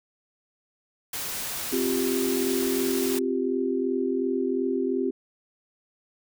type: noise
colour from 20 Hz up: white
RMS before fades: -32 dBFS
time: 1.13-3.19 s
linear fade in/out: 5 ms
type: chord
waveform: sine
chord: C suspended fourth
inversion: none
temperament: equal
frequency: 261.6 / 349.2 / 392 Hz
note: C4 / F4 / G4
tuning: 0 / 0 / 0 cents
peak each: -27 / -29 / -27 dBFS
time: 1.72-5.11 s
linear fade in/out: 10 ms
effects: none